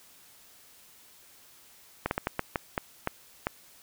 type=slowing click train; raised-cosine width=0.5 ms; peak=-12 dBFS; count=9; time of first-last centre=2.06-3.469 s; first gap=51 ms; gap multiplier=1.34; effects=white hiss -56 dBFS RMS until 3.82 s